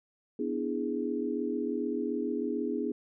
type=chord; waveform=sine; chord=E dominant seventh; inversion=second; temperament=equal; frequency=246.9 / 293.7 / 329.6 / 415.3 Hz; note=B3 / D4 / E4 / G#4; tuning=0 / 0 / 0 / 0 cents; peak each=-34 / -35 / -36 / -34 dBFS; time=0.39-2.92 s; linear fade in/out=5 ms; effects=none